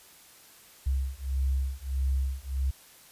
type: beating tone pair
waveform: sine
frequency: 66.1 / 67.7 Hz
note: C2 / C#2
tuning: +18 / -40 cents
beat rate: 1.6 Hz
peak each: -29 dBFS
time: 0.86-2.71 s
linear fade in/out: 10 ms
effects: white hiss -54 dBFS RMS until 3.11 s + resampled to 32000 Hz